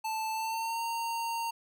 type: tone with pitch glide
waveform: square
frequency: 880 to 922.2 Hz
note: A5 to A#5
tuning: 0 to -19 cents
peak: -32 dBFS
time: 0.04-1.51 s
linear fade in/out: 10 ms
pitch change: +81 cents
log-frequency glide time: 0.32-0.82 s
effects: none